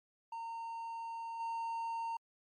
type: tone with level steps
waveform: triangle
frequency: 917 Hz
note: A#5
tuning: 29 cents flat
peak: -38 / -34 dBFS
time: 0.32-2.17 s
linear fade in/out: 5 ms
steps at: 1.39 s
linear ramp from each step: 20 ms
effects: MP3 48 kbps